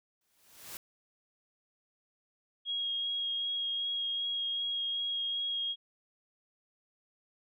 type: noise with exponential growth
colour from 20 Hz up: white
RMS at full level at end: -41 dBFS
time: 0.21-0.77 s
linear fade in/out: 1 ms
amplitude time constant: 120 ms
type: tone with vibrato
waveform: sine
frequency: 3279 Hz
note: G#7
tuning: 23 cents flat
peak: -31 dBFS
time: 2.65-5.76 s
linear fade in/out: 50 ms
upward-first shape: sine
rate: 2.6 Hz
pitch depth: 11 cents each way
effects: none